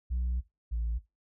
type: tone pair in turn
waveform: sine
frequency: 61.2 / 56.72 Hz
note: B1 / A#1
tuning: -15 / -47 cents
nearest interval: minor second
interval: 132 cents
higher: first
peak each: -26 / -27 dBFS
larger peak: first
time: 0.1-0.41 / 0.71-0.99 s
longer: first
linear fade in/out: 20 ms
effects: noise-tail reverb RT60 0.2 s tail -17 dB re dry + tanh soft clip ceiling -26 dBFS